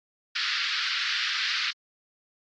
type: band-pass noise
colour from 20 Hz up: white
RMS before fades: -29 dBFS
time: 0.35-1.71 s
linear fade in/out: 10 ms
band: 1300 to 4900 Hz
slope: 48 dB/octave
effects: AAC 32 kbps